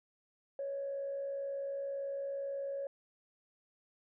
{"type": "tone with frequency modulation", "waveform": "sine", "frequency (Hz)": 554.4, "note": "C#5", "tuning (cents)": 0, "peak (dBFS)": -35, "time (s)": [0.59, 2.87], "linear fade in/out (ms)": 2, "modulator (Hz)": 61.9, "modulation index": 0.27, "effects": ["tanh soft clip ceiling -31 dBFS"]}